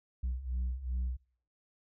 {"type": "beating tone pair", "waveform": "sine", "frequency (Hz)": [60.8, 63.4], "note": ["B1", "B1"], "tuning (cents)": [-26, 46], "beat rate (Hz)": 2.6, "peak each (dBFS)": [-35, -32], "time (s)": [0.23, 1.17], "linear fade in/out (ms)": 10, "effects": ["noise-tail reverb RT60 0.6 s tail -24 dB re dry", "tanh soft clip ceiling -29 dBFS"]}